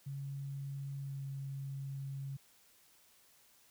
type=tone with pitch glide; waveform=sine; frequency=138.59 to 137 Hz; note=C#3 to C#3; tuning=0 to -20 cents; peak=-39 dBFS; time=0.06-2.37 s; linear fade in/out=10 ms; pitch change=-20 cents; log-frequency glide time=1-1.25 s; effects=white hiss -66 dBFS RMS until 3.7 s